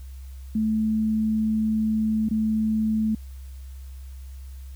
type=tone with dropouts; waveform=sine; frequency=218.2 Hz; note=A3; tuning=14 cents flat; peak=-20 dBFS; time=0.55-3.15 s; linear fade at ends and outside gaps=5 ms; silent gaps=2.288-2.31 s; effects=added 66 Hz sine -36 dBFS peak until 4.75 s + white hiss -57 dBFS RMS until 4.75 s